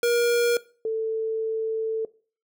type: tone pair in turn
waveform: square / sine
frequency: 475.2 / 443.7 Hz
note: A#4 / A4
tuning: +33 / +14 cents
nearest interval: minor second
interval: 119 cents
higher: first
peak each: -20 / -23 dBFS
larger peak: first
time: 0.03-0.57 / 0.85-2.05 s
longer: second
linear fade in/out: 2 ms
effects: noise-tail reverb RT60 0.4 s tail -20 dB re dry